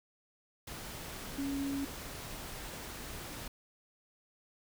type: tone in noise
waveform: sine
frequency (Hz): 277.2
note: C#4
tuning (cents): 0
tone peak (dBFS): -33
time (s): 1.38-1.85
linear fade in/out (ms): 5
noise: pink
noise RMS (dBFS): -44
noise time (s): 0.67-3.48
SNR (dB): +8
effects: none